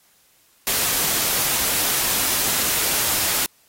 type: noise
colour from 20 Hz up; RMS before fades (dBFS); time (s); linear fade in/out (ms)
white; -21; 0.67-3.46; 0
effects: white hiss -58 dBFS RMS until 3.68 s + AAC 48 kbps